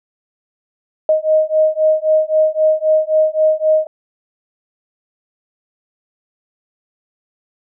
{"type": "beating tone pair", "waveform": "sine", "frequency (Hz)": [622.3, 626.1], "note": ["D#5", "D#5"], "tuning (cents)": [0, 11], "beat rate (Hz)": 3.8, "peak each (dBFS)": -14, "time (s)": [1.09, 3.87], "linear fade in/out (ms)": 2, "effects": []}